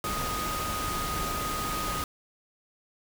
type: tone in noise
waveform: sine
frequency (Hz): 1244.5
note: D#6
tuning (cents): 0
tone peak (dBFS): -32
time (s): 0.04-2.04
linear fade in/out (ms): 2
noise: pink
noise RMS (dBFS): -33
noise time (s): 0.04-2.04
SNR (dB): -2
effects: none